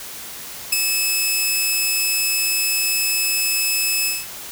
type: tone with ADSR envelope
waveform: 10% pulse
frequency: 2600 Hz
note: E7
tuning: 24 cents flat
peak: -4 dBFS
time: 0.72-4.27 s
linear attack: 8 ms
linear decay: 16 ms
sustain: -5 dB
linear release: 210 ms
effects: white hiss -34 dBFS RMS until 4.51 s